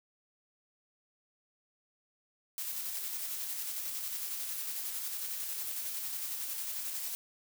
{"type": "noise with tremolo", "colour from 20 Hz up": "blue", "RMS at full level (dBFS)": -37, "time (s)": [2.58, 7.15], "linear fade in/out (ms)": 0, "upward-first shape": "square", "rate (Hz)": 11, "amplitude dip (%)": 25, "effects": []}